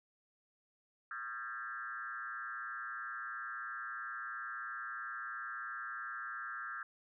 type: tone with frequency modulation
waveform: sine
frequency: 1480 Hz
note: F#6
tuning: in tune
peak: -40 dBFS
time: 1.11-6.83 s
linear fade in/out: 2 ms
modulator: 123 Hz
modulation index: 2
effects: none